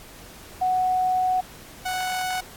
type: tone pair in turn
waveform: sine / sawtooth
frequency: 740 / 740 Hz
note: F#5 / F#5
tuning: 0 / 0 cents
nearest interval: unison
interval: 0 cents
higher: neither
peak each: -19 / -21 dBFS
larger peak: first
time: 0.61-1.41 / 1.85-2.41 s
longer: first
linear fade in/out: 10 ms
effects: pink hiss -45 dBFS RMS until 2.56 s + AAC 64 kbps